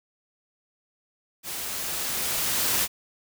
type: noise with level ramp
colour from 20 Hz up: white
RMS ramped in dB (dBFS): -34 to -23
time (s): 1.43-2.88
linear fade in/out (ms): 50
effects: none